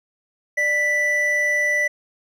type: tone pair together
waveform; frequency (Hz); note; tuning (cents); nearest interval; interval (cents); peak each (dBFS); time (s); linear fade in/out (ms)
triangle; 595.2 / 1975.5; D5 / B6; +23 / 0; octave + major sixth; 2077; -25 / -16; 0.57-1.88; 10
effects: none